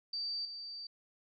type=tone with level steps; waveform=sine; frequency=4638 Hz; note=D8; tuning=22 cents flat; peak=-35 / -42 dBFS; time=0.13-0.87 s; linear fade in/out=5 ms; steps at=0.45 s; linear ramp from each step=2 ms; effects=none